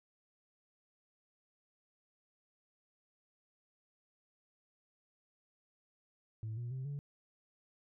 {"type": "tone with pitch steps", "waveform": "sine", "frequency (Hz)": [110, 119.96, 130.81, 142.65], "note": ["A2", "B2", "C3", "C#3"], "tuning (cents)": [0, -50, 0, 50], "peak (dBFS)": -36, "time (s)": [6.43, 6.99], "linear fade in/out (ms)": 0, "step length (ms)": 140, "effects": ["tanh soft clip ceiling -36 dBFS"]}